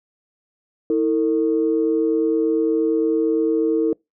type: tone pair together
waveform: sine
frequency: 323 / 451.7 Hz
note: E4 / A4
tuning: -35 / +45 cents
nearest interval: tritone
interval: 580 cents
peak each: -18 dBFS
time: 0.9-3.93 s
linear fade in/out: 2 ms
effects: noise-tail reverb RT60 0.2 s tail -26 dB re dry + tanh soft clip ceiling -8 dBFS